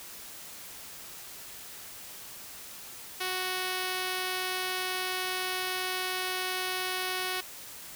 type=tone; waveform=5% pulse; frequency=370 Hz; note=F#4; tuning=in tune; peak=-19 dBFS; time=3.2-7.41 s; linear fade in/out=10 ms; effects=white hiss -45 dBFS RMS until 7.95 s